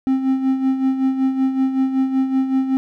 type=tone with tremolo; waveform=triangle; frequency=264.5 Hz; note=C4; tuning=19 cents sharp; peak=-11 dBFS; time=0.07-2.77 s; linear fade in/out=0 ms; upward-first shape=sine; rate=5.3 Hz; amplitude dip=60%; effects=none